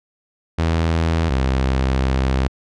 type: tone pair in turn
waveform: sawtooth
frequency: 82 / 65.69 Hz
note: E2 / C2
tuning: -9 / +7 cents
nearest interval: major third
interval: 384 cents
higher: first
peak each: -12 / -12 dBFS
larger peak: neither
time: 0.58-1.3 / 1.3-2.48 s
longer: second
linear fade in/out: 10 ms
effects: low-pass 5000 Hz 12 dB/octave